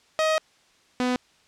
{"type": "tone pair in turn", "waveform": "sawtooth", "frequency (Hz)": [630, 250], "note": ["D#5", "B3"], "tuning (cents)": [21, 21], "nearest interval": "octave + major third", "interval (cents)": 1600, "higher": "first", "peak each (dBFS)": [-16, -18], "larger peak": "first", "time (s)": [[0.19, 0.38], [1, 1.16]], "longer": "first", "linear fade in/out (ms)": 0, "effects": ["white hiss -60 dBFS RMS until 1.47 s", "low-pass 6000 Hz 12 dB/octave"]}